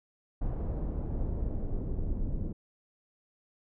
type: noise with low-pass filter sweep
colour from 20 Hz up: brown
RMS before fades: -32 dBFS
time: 0.41-2.53 s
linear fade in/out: 10 ms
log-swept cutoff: 720 to 350 Hz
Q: 1
effects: none